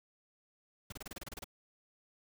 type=noise bursts; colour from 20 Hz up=pink; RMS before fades=-44 dBFS; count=11; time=0.9-1.443 s; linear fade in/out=5 ms; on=23 ms; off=29 ms; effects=none